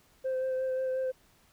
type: tone with vibrato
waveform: sine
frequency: 520 Hz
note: C5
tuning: 11 cents flat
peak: -26 dBFS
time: 0.24-1.12 s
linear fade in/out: 20 ms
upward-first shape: sine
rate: 5.6 Hz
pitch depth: 15 cents each way
effects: tanh soft clip ceiling -27 dBFS + pink hiss -64 dBFS RMS until 1.52 s